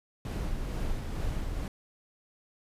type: noise with tremolo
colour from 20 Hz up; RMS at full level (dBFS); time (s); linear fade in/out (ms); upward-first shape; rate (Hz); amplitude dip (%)
brown; -31; 0.25-1.68; 2; sine; 2.2; 30
effects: resampled to 32000 Hz